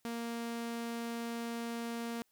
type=tone; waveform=sawtooth; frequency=233.1 Hz; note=A#3; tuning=in tune; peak=-33 dBFS; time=0.05-2.22 s; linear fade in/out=0 ms; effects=white hiss -75 dBFS RMS until 2.31 s